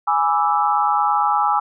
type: chord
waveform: sine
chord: E dominant seventh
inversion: first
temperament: equal with one note detuned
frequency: 830.6 / 987.8 / 1169.9 / 1318.5 Hz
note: G#5 / B5 / D6 / E6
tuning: 0 / 0 / -7 / 0 cents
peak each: -18 / -23 / -22 / -21 dBFS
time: 0.07-1.6 s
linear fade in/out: 10 ms
effects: none